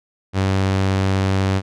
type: tone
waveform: sawtooth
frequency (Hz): 96.1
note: G2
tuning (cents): -34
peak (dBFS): -12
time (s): 0.33-1.62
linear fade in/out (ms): 50
effects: low-pass 6000 Hz 12 dB/octave